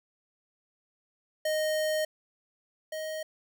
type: tone pair in turn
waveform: square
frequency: 620 / 626.1 Hz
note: D#5 / D#5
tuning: -6 / +11 cents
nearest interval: unison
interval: 17 cents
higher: second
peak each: -27 / -34 dBFS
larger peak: first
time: 1.45-2.05 / 2.92-3.23 s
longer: first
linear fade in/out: 5 ms
effects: none